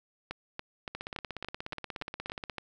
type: two click trains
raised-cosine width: 0.3 ms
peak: -21 / -20 dBFS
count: 27 / 9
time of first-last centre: 0.95-2.498 / 0.31-2.583 s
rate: 16.8 / 3.52 Hz
effects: none